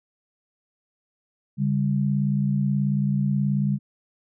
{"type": "tone pair together", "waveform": "sine", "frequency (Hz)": [141.2, 199.69], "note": ["C#3", "G3"], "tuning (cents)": [32, 32], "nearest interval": "tritone", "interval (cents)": 600, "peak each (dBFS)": [-22, -23], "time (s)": [1.57, 3.79], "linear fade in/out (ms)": 50, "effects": []}